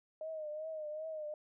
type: tone with vibrato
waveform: sine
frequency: 620 Hz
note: D#5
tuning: 6 cents flat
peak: -39 dBFS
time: 0.21-1.34 s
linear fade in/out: 2 ms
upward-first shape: triangle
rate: 2.6 Hz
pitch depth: 70 cents each way
effects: none